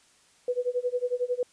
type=tone with tremolo; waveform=sine; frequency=493.9 Hz; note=B4; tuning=in tune; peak=-22 dBFS; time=0.48-1.43 s; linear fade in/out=2 ms; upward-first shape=sine; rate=11 Hz; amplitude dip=95%; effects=white hiss -61 dBFS RMS until 1.52 s + resampled to 22050 Hz